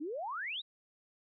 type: exponential sweep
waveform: sine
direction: up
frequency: 276 to 3963 Hz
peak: -36 dBFS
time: 0-0.62 s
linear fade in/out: 20 ms
effects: none